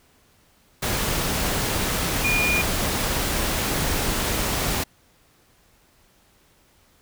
sine tone in noise, 2430 Hz, D#7, 42 cents flat, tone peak -20 dBFS, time 2.24-2.62 s, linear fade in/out 10 ms, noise pink, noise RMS -24 dBFS, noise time 0.82-4.84 s, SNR +1 dB, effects pink hiss -59 dBFS RMS until 7.01 s

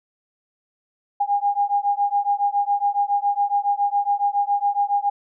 sine beating tone pair, 808 / 815.2 Hz, G#5 / G#5, -48 / -32 cents, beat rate 7.2 Hz, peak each -21 dBFS, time 1.2-5.1 s, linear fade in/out 10 ms, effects none

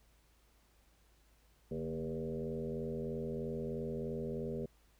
sine tone with frequency modulation, 315.6 Hz, D#4, 25 cents sharp, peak -36 dBFS, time 1.71-4.66 s, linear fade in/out 5 ms, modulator 83.1 Hz, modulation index 2.5, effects added 54 Hz sine -67 dBFS peak until 4.99 s + pink hiss -71 dBFS RMS until 4.99 s

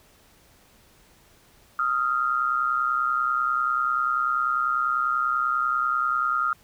sine tone pair together, 1248.8 / 1379 Hz, D#6 / F6, +6 / -22 cents, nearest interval major second, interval 172 cents, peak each -24 dBFS, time 1.79-6.53 s, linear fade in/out 2 ms, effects pink hiss -57 dBFS RMS until 6.63 s

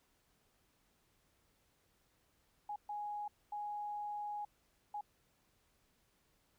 sine tone bursts at uneven times, 830.6 Hz, G#5, in tune, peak -39 dBFS, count 4, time 2.69-2.76 / 2.89-3.28 / 3.52-4.45 / 4.94-5.01 s, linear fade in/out 5 ms, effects pink hiss -75 dBFS RMS until 6.58 s

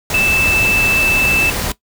sine tone in noise, 2637 Hz, E7, in tune, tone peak -12 dBFS, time 0.14-1.5 s, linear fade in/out 2 ms, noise pink, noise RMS -20 dBFS, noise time 0.1-1.72 s, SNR +5 dB, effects noise-tail reverb RT60 0.1 s tail -17 dB re dry

